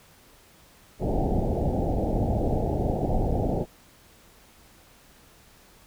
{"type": "low-pass noise", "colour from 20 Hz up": "pink", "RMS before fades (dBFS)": -25, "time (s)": [0.99, 3.66], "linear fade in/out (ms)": 50, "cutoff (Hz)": 820, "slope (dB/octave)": 96, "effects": ["pink hiss -55 dBFS RMS until 5.86 s"]}